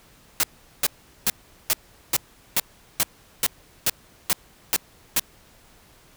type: noise bursts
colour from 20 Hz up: white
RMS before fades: -20 dBFS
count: 12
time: 0.4-5.196 s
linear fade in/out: 0 ms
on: 33 ms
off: 400 ms
effects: pink hiss -54 dBFS RMS until 6.16 s